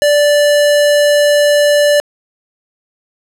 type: tone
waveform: square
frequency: 585 Hz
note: D5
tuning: 7 cents flat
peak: -8 dBFS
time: 0.02-2 s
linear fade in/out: 0 ms
effects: low-pass 12000 Hz 12 dB/octave + 8-bit